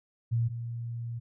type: tone pair in turn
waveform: sine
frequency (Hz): 116.54 / 117.42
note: A#2 / A#2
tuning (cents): 0 / +13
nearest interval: unison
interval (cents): 13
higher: second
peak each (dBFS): -24 / -33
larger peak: first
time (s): 0.31-0.49 / 0.49-1.2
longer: second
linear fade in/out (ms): 20
effects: none